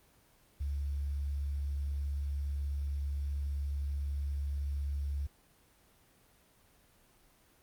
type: tone with quantisation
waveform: sine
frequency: 70.7 Hz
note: C#2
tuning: 35 cents sharp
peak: -32 dBFS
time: 0.6-5.27 s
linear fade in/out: 10 ms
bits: 10
effects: pink hiss -65 dBFS RMS until 7.62 s + Opus 24 kbps